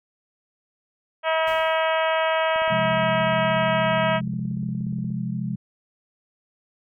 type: harmonic tone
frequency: 321 Hz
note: E4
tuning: 46 cents flat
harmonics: 2 / 3 / 4 / 5 / 6 / 7 / 8 / 9 / 10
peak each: -22 / -26 / -28 / -30 / -32 / -33 / -34 / -35 / -36 dBFS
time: 1.23-4.21 s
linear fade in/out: 50 ms
type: noise with exponential decay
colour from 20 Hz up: pink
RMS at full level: -41 dBFS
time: 1.47-2.07 s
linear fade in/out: 5 ms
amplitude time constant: 130 ms
type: click train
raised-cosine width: 3 ms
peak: -32 dBFS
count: 44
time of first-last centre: 2.56-5.104 s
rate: 16.9 Hz
type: chord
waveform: sine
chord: F minor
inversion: second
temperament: equal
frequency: 130.81 / 174.61 / 207.7 Hz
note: C3 / F3 / Ab3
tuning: 0 / 0 / 0 cents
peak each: -29 dBFS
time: 2.7-5.56 s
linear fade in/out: 10 ms
effects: none